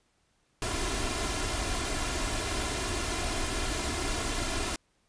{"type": "noise with comb filter", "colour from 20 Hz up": "pink", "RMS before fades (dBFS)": -31, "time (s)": [0.62, 4.76], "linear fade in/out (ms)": 2, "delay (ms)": 2.9, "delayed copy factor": 0.6, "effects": ["pink hiss -71 dBFS RMS until 5.08 s", "resampled to 22050 Hz"]}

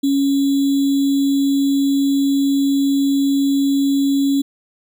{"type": "tone with sample-and-hold", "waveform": "sine", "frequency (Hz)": 277.2, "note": "C#4", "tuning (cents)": 0, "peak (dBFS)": -13, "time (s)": [0.03, 4.42], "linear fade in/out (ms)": 10, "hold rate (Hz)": 3675, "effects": []}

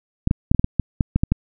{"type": "clicks", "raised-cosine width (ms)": 5, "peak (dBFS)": -4, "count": 11, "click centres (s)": [0.274, 0.311, 0.515, 0.547, 0.595, 0.644, 0.797, 1.008, 1.16, 1.235, 1.32], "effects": []}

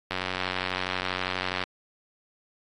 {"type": "click train", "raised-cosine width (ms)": 0.3, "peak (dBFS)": -12, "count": 142, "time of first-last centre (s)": [0.11, 1.638], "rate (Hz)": 92.3, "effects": ["AAC 32 kbps"]}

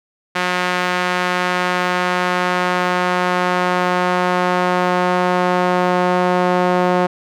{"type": "tone with band-pass filter sweep", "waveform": "sawtooth", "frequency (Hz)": 180.2, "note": "F#3", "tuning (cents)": -45, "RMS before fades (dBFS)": -17, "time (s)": [0.35, 7.07], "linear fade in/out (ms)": 10, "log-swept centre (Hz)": [1800, 720], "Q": 0.9, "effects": []}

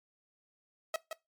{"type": "tone with echo", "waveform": "sawtooth", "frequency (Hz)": 642, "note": "E5", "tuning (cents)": -46, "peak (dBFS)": -26, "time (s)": [0.94, 0.96], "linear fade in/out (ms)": 2, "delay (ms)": 170, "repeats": 1, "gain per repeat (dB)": -7, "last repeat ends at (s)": 1.13, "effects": ["noise-tail reverb RT60 0.2 s tail -20 dB re dry", "MP3 96 kbps"]}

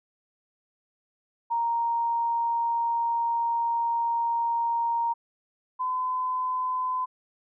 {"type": "tone pair in turn", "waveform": "sine", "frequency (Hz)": [932.3, 1016.3], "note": ["A#5", "B5"], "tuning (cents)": [0, 49], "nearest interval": "minor second", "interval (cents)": 149, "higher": "second", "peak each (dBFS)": [-23, -25], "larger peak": "first", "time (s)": [[1.5, 5.14], [5.79, 7.06]], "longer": "first", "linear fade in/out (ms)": 20, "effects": []}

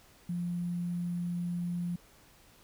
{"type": "tone with sample-and-hold", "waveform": "sine", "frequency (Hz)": 174.61, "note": "F3", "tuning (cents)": 0, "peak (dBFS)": -31, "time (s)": [0.29, 1.96], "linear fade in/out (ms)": 5, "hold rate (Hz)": 11025, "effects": ["pink hiss -60 dBFS RMS until 2.63 s"]}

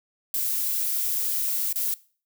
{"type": "noise with dropouts", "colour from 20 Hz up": "violet", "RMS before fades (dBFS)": -26, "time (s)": [0.34, 1.94], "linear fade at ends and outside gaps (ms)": 1, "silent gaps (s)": [1.728, 1.758], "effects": ["noise-tail reverb RT60 0.4 s tail -20 dB re dry"]}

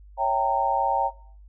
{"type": "chord", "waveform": "sine", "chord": "C# diminished seventh", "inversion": "none", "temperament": "equal with one note detuned", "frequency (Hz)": [554.4, 659.3, 784, 918.4], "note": ["C#5", "E5", "G5", "Bb5"], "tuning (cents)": [0, 0, 0, -26], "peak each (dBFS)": [-29, -30, -24, -24], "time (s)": [0.17, 1.11], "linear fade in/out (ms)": 50, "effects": ["noise-tail reverb RT60 0.5 s tail -18 dB re dry", "added 50 Hz sine -45 dBFS peak until 1.48 s"]}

